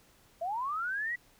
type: linear sweep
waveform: sine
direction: up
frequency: 643 to 1975.5 Hz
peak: -31 dBFS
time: 0.41-1.16 s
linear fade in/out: 10 ms
effects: pink hiss -63 dBFS RMS until 1.39 s